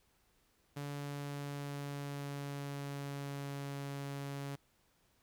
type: tone with pitch glide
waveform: sawtooth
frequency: 143.3 to 140.19 Hz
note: D3 to C#3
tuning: -42 to +20 cents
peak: -36 dBFS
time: 0.76-4.56 s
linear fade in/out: 10 ms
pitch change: -38 cents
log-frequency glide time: 0.91-3.81 s
effects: pink hiss -73 dBFS RMS until 5.22 s